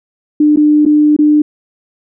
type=tone with dropouts; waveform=sine; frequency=299.6 Hz; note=D4; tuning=35 cents sharp; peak=-5 dBFS; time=0.4-1.42 s; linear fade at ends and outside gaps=5 ms; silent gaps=0.561-0.571 / 0.853-0.861 / 1.165-1.188 s; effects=none